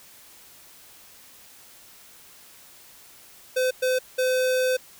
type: tone bursts at uneven times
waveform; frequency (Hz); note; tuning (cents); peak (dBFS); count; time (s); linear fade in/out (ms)
square; 511; C5; -41; -21; 3; 3.56-3.71 / 3.82-3.99 / 4.18-4.77; 10
effects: white hiss -50 dBFS RMS until 4.99 s